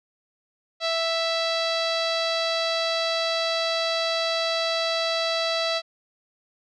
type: tone with low-pass filter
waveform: sawtooth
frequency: 660 Hz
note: E5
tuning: 2 cents sharp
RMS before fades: -25 dBFS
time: 0.8-5.82 s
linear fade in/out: 50 ms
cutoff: 4300 Hz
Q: 5.3
effects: none